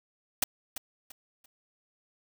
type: noise with echo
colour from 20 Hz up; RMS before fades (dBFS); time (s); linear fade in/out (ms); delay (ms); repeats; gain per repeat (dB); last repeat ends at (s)
white; -25; 0.42-0.44; 5; 340; 3; -11; 1.46
effects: none